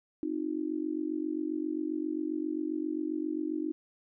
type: tone with amplitude modulation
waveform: sine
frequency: 311.1 Hz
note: D#4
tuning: in tune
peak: -26 dBFS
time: 0.23-3.72 s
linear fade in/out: 0 ms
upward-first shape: sine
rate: 47.5 Hz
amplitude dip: 95%
effects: none